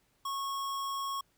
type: tone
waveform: square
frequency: 1098 Hz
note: C#6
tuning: 17 cents flat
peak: -34 dBFS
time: 0.25-1.21 s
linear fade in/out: 5 ms
effects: pink hiss -72 dBFS RMS until 1.37 s